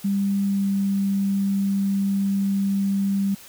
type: tone with pitch glide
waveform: sine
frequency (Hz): 198.5 to 197.13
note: G3 to G3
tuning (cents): +22 to +10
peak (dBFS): -19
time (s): 0.04-3.35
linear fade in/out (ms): 10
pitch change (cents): -12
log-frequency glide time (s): 0.43-0.69
effects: white hiss -45 dBFS RMS until 3.48 s